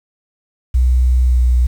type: tone with pitch glide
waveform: sine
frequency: 62.5 to 61.39 Hz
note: B1 to B1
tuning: +21 to -10 cents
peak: -9 dBFS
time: 0.74-1.67 s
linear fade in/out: 10 ms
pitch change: -31 cents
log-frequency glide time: 1.27-1.39 s
effects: 7-bit